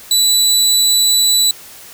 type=tone; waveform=25% pulse; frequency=3959 Hz; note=B7; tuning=3 cents sharp; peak=-6 dBFS; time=0.11-1.51 s; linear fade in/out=2 ms; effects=white hiss -37 dBFS RMS until 1.93 s